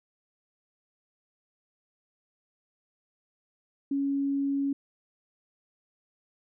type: tone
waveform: sine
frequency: 278.1 Hz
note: C#4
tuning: 6 cents sharp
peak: -25 dBFS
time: 3.91-4.73 s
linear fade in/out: 5 ms
effects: none